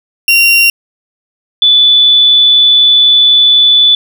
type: tone pair in turn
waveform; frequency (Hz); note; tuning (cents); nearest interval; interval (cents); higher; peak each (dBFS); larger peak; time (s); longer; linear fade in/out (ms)
35% pulse / sine; 2759 / 3476; F7 / A7; -22 / -22; major third; 400; second; -3 / -3; neither; 0.28-0.7 / 1.62-3.95; second; 2
effects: none